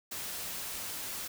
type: noise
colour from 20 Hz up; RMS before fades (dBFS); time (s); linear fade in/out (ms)
white; -39; 0.11-1.28; 10
effects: none